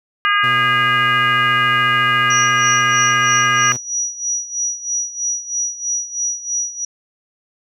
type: harmonic tone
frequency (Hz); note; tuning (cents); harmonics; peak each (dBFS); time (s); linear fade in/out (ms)
408.7; G#4; -28; 3 / 4 / 5 / 6 / 7; -16 / -17 / -21 / -26 / -22; 0.25-3.72; 0
type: tone with vibrato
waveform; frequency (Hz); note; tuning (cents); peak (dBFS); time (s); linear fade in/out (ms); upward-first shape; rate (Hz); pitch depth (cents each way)
sawtooth; 123.9; B2; +6; -22; 0.43-3.77; 10; square; 14; 29
type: tone with tremolo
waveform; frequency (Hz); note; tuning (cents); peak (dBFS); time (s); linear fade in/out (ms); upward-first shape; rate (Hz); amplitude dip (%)
sine; 5820; F#8; -29; -16; 2.3-6.85; 5; sine; 3.1; 80
effects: none